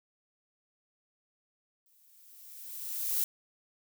violet noise with exponential growth, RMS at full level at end -28 dBFS, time 1.86-3.24 s, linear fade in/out 1 ms, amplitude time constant 300 ms, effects none

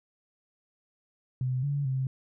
sine tone with pitch steps, 128 / 142.5 / 131.9 Hz, C3 / C#3 / C3, -38 / +48 / +14 cents, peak -26 dBFS, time 1.41-2.07 s, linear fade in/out 2 ms, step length 220 ms, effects none

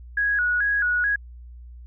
sine tone with vibrato, 1556 Hz, G6, 13 cents flat, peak -19 dBFS, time 0.17-1.16 s, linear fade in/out 5 ms, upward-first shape square, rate 2.3 Hz, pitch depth 110 cents each way, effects added 60 Hz sine -39 dBFS peak until 1.86 s

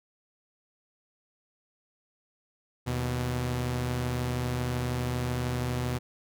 sawtooth tone pair together, 78.4 / 124.02 Hz, D#2 / B2, +14 / +8 cents, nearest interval minor sixth, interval 794 cents, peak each -31 / -25 dBFS, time 2.86-5.99 s, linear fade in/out 20 ms, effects none

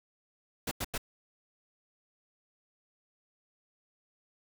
pink noise bursts, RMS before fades -34 dBFS, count 3, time 0.67-0.979 s, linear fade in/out 5 ms, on 43 ms, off 90 ms, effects none

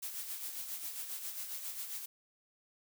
blue noise with tremolo, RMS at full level -40 dBFS, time 0.02-2.06 s, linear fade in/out 10 ms, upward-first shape sine, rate 7.4 Hz, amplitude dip 50%, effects none

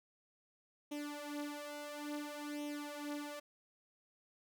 sawtooth tone with flanger, 293.7 Hz, D4, in tune, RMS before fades -44 dBFS, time 0.91-3.4 s, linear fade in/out 10 ms, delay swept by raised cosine 0.32 to 5.42 ms, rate 0.58 Hz, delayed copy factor +0.8, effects none

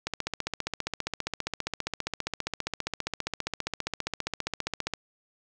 click train, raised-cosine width 0.2 ms, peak -12 dBFS, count 74, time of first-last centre 0.07-4.937 s, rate 15 Hz, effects none

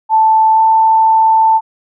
sine tone with pitch glide, 880 to 887.1 Hz, A5 to A5, 0 to +14 cents, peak -6 dBFS, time 0.09-1.61 s, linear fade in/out 50 ms, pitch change +14 cents, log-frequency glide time 0.54-0.6 s, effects none

